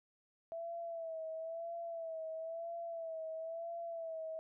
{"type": "tone with vibrato", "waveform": "sine", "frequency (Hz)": 659.3, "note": "E5", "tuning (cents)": 0, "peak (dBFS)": -40, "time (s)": [0.52, 4.39], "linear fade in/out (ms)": 0, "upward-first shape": "sine", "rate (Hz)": 1, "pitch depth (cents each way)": 50, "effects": []}